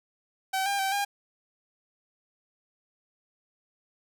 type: tone with pitch steps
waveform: sawtooth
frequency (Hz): 766 / 800 / 774 / 807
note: G5 / G5 / G5 / G#5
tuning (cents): -40 / +35 / -22 / -50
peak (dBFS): -22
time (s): 0.53-1.05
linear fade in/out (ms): 10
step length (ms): 130
effects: none